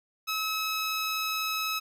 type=tone; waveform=15% pulse; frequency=1288 Hz; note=E6; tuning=41 cents flat; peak=-22 dBFS; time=0.27-1.8 s; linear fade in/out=20 ms; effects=none